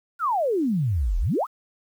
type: exponential two-way sweep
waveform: sine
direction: down then up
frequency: 1480 to 37.19 to 1422 Hz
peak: -20 dBFS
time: 0.19-1.47 s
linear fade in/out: 50 ms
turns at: 1.19 s
effects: 9-bit